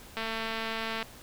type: click train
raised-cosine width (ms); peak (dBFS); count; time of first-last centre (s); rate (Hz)
0.3; -18; 193; 0.17-1.027; 224
effects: pink hiss -50 dBFS RMS until 1.22 s